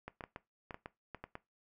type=clicks; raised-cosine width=0.5 ms; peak=-28 dBFS; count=10; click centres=0.08 / 0.208 / 0.239 / 0.361 / 0.708 / 0.744 / 0.859 / 1.147 / 1.24 / 1.354 s; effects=noise-tail reverb RT60 0.2 s tail -18 dB re dry